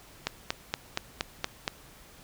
click train, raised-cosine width 0.2 ms, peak -10 dBFS, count 7, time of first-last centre 0.27-1.678 s, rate 4.26 Hz, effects pink hiss -53 dBFS RMS until 2.23 s

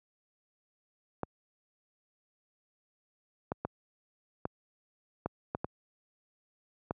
clicks, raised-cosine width 1 ms, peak -18 dBFS, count 8, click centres 1.233 / 3.519 / 3.65 / 4.454 / 5.26 / 5.549 / 5.645 / 6.909 s, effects high-pass 80 Hz 12 dB/octave

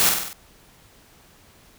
white noise with echo, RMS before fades -18 dBFS, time 0-0.09 s, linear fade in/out 0 ms, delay 48 ms, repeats 5, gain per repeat -4 dB, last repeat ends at 0.33 s, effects pink hiss -53 dBFS RMS until 1.78 s

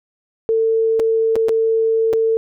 sine tone with dropouts, 448.4 Hz, A4, 33 cents sharp, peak -13 dBFS, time 0.49-2.37 s, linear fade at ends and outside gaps 0 ms, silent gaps 0.995-0.999 / 1.356-1.363 / 1.485-1.492 / 2.13-2.135 s, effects none

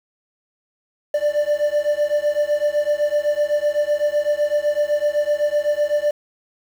triangle beating tone pair, 587 / 594.9 Hz, D5 / D5, -1 / +22 cents, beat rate 7.9 Hz, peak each -18 dBFS, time 1.14-6.11 s, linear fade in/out 5 ms, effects 7-bit

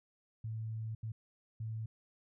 sine tone bursts at uneven times, 110.9 Hz, A2, 14 cents sharp, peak -37 dBFS, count 3, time 0.44-0.95 / 1.03-1.12 / 1.6-1.86 s, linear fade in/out 5 ms, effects none

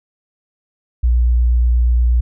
sine tone with vibrato, 60 Hz, B1, 49 cents flat, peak -10 dBFS, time 1.03-2.21 s, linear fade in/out 10 ms, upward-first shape sine, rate 8.4 Hz, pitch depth 12 cents each way, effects none

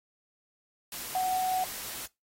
sine tone in noise, 744 Hz, F#5, 9 cents sharp, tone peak -26 dBFS, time 1.15-1.64 s, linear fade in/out 2 ms, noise white, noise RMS -39 dBFS, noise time 0.92-2.06 s, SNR +10 dB, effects noise-tail reverb RT60 0.2 s tail -21 dB re dry + AAC 48 kbps

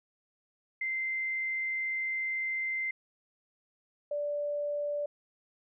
sine tone pair in turn, 2081 / 584 Hz, C7 / D5, -10 / -10 cents, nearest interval octave + minor seventh, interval 2200 cents, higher first, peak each -30 / -30 dBFS, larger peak neither, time 0.81-2.91 / 4.11-5.06 s, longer first, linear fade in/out 5 ms, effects none

